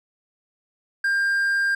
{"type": "tone", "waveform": "triangle", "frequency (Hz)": 1598, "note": "G6", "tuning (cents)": 33, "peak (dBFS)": -17, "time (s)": [1.04, 1.75], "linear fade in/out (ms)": 5, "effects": []}